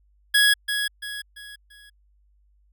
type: tone with echo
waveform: 25% pulse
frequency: 1669 Hz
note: G#6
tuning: 8 cents sharp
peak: -11 dBFS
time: 0.34-0.54 s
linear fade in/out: 10 ms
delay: 340 ms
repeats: 4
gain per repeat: -8 dB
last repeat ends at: 1.9 s
effects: added 50 Hz sine -58 dBFS peak until 2.72 s